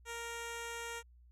10% pulse tone with low-pass filter, 466.2 Hz, A#4, in tune, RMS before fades -43 dBFS, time 0.05-1.03 s, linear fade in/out 50 ms, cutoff 9800 Hz, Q 1.5, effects added 60 Hz sine -58 dBFS peak until 1.31 s

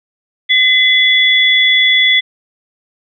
sine tone pair together, 2036 / 3424 Hz, C7 / A7, -48 / -48 cents, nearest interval major sixth, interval 900 cents, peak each -10 dBFS, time 0.49-2.21 s, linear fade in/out 20 ms, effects none

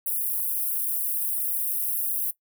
white high-pass noise, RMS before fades -27 dBFS, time 0.06-2.31 s, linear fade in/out 5 ms, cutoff 10000 Hz, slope 48 dB/octave, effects noise-tail reverb RT60 0.1 s tail -18 dB re dry

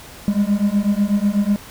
triangle beating tone pair, 200 / 208.1 Hz, G3 / G#3, +35 / +4 cents, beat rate 8.1 Hz, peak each -16 dBFS, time 0.28-1.56 s, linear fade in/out 0 ms, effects pink hiss -39 dBFS RMS until 1.7 s

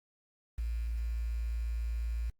sine tone with quantisation, 57 Hz, A#1, 38 cents flat, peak -31 dBFS, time 0.58-2.3 s, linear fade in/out 5 ms, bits 9, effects Opus 24 kbps

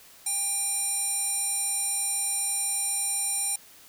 square tone with band-pass filter, 798 Hz, G5, 31 cents sharp, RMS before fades -28 dBFS, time 0.26-3.56 s, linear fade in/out 5 ms, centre 9300 Hz, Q 6.8, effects white hiss -52 dBFS RMS until 3.88 s

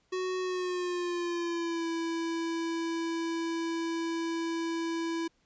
square tone with pitch glide, 370 to 331.5 Hz, F#4 to E4, 0 to +10 cents, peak -31 dBFS, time 0.12-5.28 s, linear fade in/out 10 ms, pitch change -190 cents, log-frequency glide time 0.4-1.87 s, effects pink hiss -71 dBFS RMS until 5.45 s + resampled to 16000 Hz

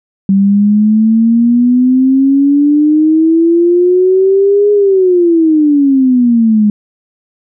sine exponential two-way sweep, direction up then down, 193.3 to 415.3 to 206.4 Hz, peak -5 dBFS, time 0.29-6.7 s, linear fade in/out 2 ms, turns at 4.72 s, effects none

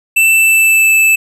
square tone with pitch glide, 2661 to 2630 Hz, E7 to E7, +16 to -5 cents, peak -7 dBFS, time 0.16-1.16 s, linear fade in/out 10 ms, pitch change -21 cents, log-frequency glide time 0.31-0.94 s, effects none

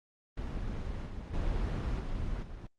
brown noise with level steps, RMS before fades -36 / -40 / -32 / -35 / -43 dBFS, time 0.37-2.67 s, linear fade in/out 5 ms, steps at 1.06 / 1.33 / 1.99 / 2.42 s, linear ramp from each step 10 ms, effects low-pass 5000 Hz 12 dB/octave + Opus 24 kbps

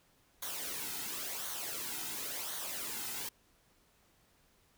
white noise with flanger, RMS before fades -40 dBFS, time 0.42-3.29 s, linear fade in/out 5 ms, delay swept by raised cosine 0.39 to 1.79 ms, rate 0.94 Hz, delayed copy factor -0.6, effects pink hiss -69 dBFS RMS until 4.77 s

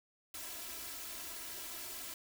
white noise with comb filter, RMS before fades -45 dBFS, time 0.34-2.14 s, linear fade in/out 2 ms, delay 3 ms, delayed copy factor +0.75, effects none

